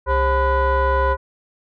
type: tone with frequency modulation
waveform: sine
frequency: 534 Hz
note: C5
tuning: 35 cents sharp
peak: -13 dBFS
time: 0.06-1.17 s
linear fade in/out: 50 ms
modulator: 467 Hz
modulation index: 1.6
effects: tanh soft clip ceiling -12 dBFS